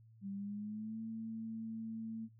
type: tone with pitch glide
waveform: sine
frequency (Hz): 196.9 to 223.6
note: G3 to A3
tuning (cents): +8 to +28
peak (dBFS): -40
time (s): 0.21-2.29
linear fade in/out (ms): 50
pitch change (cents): +220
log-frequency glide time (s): 0.31-1
effects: noise-tail reverb RT60 0.1 s tail -18 dB re dry + added 112 Hz sine -59 dBFS peak until 2.39 s